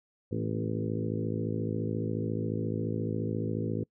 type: harmonic tone with a mistuned harmonic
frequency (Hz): 54.3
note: A1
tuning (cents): -22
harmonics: 2 / 3 / 4 / 5 / 6 / 7 / 8 / 9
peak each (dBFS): -34 / -36 / -37 / -38 / -39 / -39 / -40 / -41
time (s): 0.31-3.84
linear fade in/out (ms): 10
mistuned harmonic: 4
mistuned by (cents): +39
effects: noise-tail reverb RT60 0.1 s tail -25 dB re dry